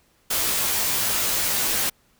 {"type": "noise with comb filter", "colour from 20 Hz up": "white", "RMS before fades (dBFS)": -23, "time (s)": [0.3, 1.9], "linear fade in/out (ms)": 10, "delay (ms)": 16, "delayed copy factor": -0.9, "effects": ["pink hiss -62 dBFS RMS until 2.19 s"]}